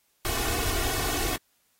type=noise with comb filter; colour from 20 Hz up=pink; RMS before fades=-28 dBFS; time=0.25-1.36 s; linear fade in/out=0 ms; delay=2.7 ms; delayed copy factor=+1; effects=white hiss -69 dBFS RMS until 1.79 s + AAC 48 kbps